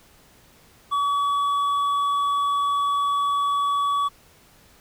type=tone with hard clipping; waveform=triangle; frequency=1137 Hz; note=C#6; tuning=44 cents sharp; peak=-21 dBFS; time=0.91-4.09 s; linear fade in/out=20 ms; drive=8 dB; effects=pink hiss -54 dBFS RMS until 4.8 s